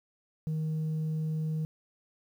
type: tone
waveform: sine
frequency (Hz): 156.8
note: D#3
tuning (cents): +14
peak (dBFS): -26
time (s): 0.47-1.65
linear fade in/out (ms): 0
effects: tanh soft clip ceiling -28 dBFS + 10-bit